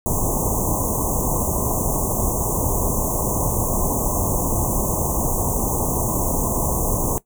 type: band-stop noise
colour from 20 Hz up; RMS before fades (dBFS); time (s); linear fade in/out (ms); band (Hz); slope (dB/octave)
pink; -21; 0.06-7.18; 0; 1100 to 6200; 96
effects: noise-tail reverb RT60 0.1 s tail -18 dB re dry